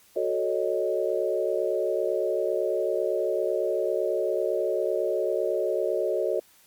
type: chord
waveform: sine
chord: D# half-diminished seventh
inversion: first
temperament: equal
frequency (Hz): 370 / 440 / 554.4 / 622.3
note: F#4 / A4 / C#5 / D#5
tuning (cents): 0 / 0 / 0 / 0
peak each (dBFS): -29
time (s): 0.16-6.4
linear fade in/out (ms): 5
effects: white hiss -58 dBFS RMS until 6.66 s + Opus 48 kbps